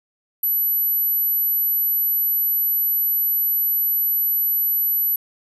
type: tone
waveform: sine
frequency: 11840 Hz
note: F#9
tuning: in tune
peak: -17 dBFS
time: 0.43-5.16 s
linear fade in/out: 5 ms
effects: none